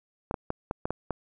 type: clicks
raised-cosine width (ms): 1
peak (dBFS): -15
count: 7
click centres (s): 0.311 / 0.342 / 0.504 / 0.711 / 0.855 / 0.906 / 1.107
effects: none